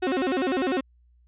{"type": "tone with vibrato", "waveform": "35% pulse", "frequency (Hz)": 313.1, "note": "D#4", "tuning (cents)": 11, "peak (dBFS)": -21, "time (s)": [0.02, 0.81], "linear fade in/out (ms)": 10, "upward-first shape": "square", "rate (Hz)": 10, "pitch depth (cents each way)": 280, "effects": ["added 60 Hz sine -56 dBFS peak until 1.27 s", "resampled to 8000 Hz"]}